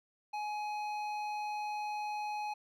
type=tone with hard clipping; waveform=sine; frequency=840 Hz; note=G#5; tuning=19 cents sharp; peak=-37 dBFS; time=0.33-2.54 s; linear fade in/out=10 ms; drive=10 dB; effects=none